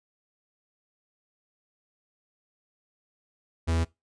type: tone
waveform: 45% pulse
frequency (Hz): 82.41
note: E2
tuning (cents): 0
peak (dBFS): -23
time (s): 3.67-3.85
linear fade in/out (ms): 20
effects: noise-tail reverb RT60 0.2 s tail -21 dB re dry + resampled to 22050 Hz